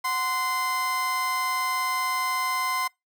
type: tone pair together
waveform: 30% pulse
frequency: 738 / 1036.6 Hz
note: F#5 / C6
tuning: -5 / -16 cents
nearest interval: tritone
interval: 589 cents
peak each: -33 / -22 dBFS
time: 0.04-2.88 s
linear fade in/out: 10 ms
effects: noise-tail reverb RT60 0.2 s tail -26 dB re dry